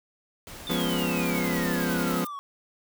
pink noise, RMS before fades -42 dBFS, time 0.47-2.17 s, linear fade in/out 0 ms
triangle exponential sweep, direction down, 3600 to 1100 Hz, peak -32 dBFS, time 0.67-2.39 s, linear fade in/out 0 ms
30% pulse chord, C# dominant seventh, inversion first, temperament equal, 174.61 / 207.7 / 246.9 / 277.2 Hz, E#3 / G#3 / B3 / C#4, 0 / 0 / 0 / 0 cents, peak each -26 / -31 / -27 / -31 dBFS, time 0.69-2.25 s, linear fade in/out 10 ms
violet noise with tremolo, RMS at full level -37 dBFS, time 0.71-2.27 s, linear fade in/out 2 ms, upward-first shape square, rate 11 Hz, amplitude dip 40%
effects none

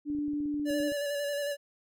sine tone with pitch glide, 293.7 to 296.6 Hz, D4 to D4, 0 to +17 cents, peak -29 dBFS, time 0.05-0.93 s, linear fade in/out 50 ms, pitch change +17 cents, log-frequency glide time 0.64-0.73 s
clicks, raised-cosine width 3 ms, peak -36 dBFS, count 12, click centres 0.101 / 0.15 / 0.187 / 0.281 / 0.335 / 0.404 / 0.457 / 0.542 / 0.597 / 0.706 / 0.803 / 0.92 s
square tone with vibrato, 575 Hz, D5, 37 cents flat, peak -31 dBFS, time 0.65-1.57 s, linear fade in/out 50 ms, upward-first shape square, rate 11 Hz, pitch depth 21 cents each way
effects none

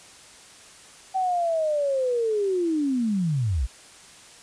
sine linear sweep, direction down, 767 to 51.91 Hz, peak -21 dBFS, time 1.14-3.67 s, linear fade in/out 20 ms, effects white hiss -48 dBFS RMS until 4.42 s + resampled to 22050 Hz

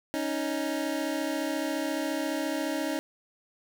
25% pulse tone pair together, 278.1 / 312.5 Hz, C#4 / D#4, +6 / +8 cents, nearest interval major second, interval 202 cents, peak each -28 / -27 dBFS, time 0.14-2.99 s, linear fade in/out 0 ms, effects none

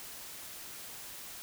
silence, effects white hiss -46 dBFS RMS until 1.42 s

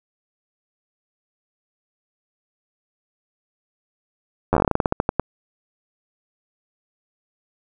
slowing click train, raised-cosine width 1 ms, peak -3 dBFS, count 17, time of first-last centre 4.53-5.196 s, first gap 10 ms, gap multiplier 1.17, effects none

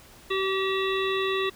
harmonic tone, 384.1 Hz, G4, 35 cents flat, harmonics 1 / 3 / 5 / 7 / 9 / 10, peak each -26 / -31 / -33 / -34 / -36 / -36 dBFS, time 0.3-1.5 s, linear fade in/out 10 ms, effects pink hiss -51 dBFS RMS until 1.55 s

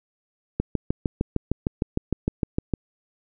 click train, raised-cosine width 3 ms, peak -9 dBFS, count 15, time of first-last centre 0.6-2.737 s, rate 6.55 Hz, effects none

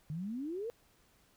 sine exponential sweep, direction up, 146.3 to 485.7 Hz, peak -36 dBFS, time 0.1-0.7 s, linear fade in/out 0 ms, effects pink hiss -68 dBFS RMS until 1.36 s

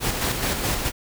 pink noise with tremolo, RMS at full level -23 dBFS, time 0-0.92 s, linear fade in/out 50 ms, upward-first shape square, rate 4.7 Hz, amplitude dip 40%, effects none

